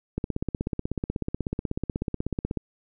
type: click train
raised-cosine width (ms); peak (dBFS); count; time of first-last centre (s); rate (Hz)
3; -14; 40; 0.18-2.573; 16.3
effects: none